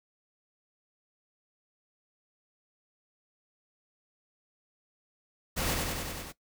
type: noise with echo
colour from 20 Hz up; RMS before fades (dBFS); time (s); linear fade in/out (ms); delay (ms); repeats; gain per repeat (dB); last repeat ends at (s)
pink; -31; 5.56-5.75; 20; 96; 6; -2; 6.326
effects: noise-tail reverb RT60 0.1 s tail -18 dB re dry